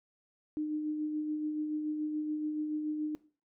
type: tone with tremolo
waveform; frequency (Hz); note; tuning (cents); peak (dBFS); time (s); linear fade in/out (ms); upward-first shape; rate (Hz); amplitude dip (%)
sine; 304.4; D#4; -38; -30; 0.57-3.15; 0; sine; 7; 35
effects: noise-tail reverb RT60 0.4 s tail -19 dB re dry